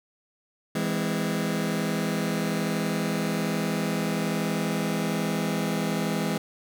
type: chord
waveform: sawtooth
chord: E augmented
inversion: none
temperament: just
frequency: 164.81 / 206 / 257.5 Hz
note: E3 / G#3 / B#3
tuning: 0 / -14 / -28 cents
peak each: -25 / -24 / -28 dBFS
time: 0.75-6.38 s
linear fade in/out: 5 ms
effects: none